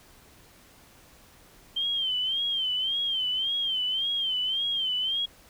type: tone with vibrato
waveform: sine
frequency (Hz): 3136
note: G7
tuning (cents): 0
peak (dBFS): -25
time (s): 1.76-5.26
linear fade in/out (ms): 10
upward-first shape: sine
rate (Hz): 1.8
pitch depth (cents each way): 90
effects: pink hiss -55 dBFS RMS until 5.49 s